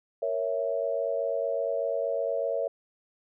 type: chord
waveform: sine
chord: A# diminished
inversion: none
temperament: equal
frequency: 466.2 / 554.4 / 659.3 Hz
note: A#4 / C#5 / E5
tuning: 0 / 0 / 0 cents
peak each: -32 / -29 / -31 dBFS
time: 0.22-2.68 s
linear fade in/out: 5 ms
effects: none